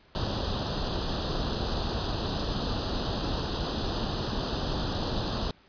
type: noise with comb filter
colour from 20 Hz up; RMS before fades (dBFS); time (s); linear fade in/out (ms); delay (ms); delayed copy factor
pink; -30; 0.15-5.51; 0; 0.23; +1
effects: pink hiss -59 dBFS RMS until 5.68 s + resampled to 11025 Hz